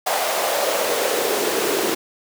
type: noise with high-pass filter sweep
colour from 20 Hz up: pink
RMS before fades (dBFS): -21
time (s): 0.06-1.95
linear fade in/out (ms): 10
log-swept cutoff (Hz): 690 to 340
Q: 3.9
effects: none